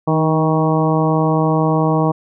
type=harmonic tone with a mistuned harmonic; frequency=158.3 Hz; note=D#3; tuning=30 cents sharp; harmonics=1 / 2 / 3 / 4 / 5 / 6 / 7; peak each=-16 / -19 / -21 / -22 / -23 / -24 / -24 dBFS; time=0.07-2.12 s; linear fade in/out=10 ms; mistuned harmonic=2; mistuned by=-25 cents; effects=none